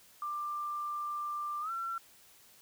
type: tone with pitch glide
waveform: sine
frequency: 1186 to 1354.5 Hz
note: D6 to E6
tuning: +17 to +47 cents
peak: -34 dBFS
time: 0.22-1.98 s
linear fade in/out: 2 ms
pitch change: +230 cents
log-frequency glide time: 1.61-1.71 s
effects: white hiss -60 dBFS RMS until 2.61 s